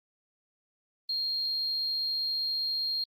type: tone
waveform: sine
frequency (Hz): 4225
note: C8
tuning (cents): +16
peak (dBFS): -27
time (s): 1.09-3.04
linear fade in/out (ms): 5
effects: tanh soft clip ceiling -24 dBFS + Opus 24 kbps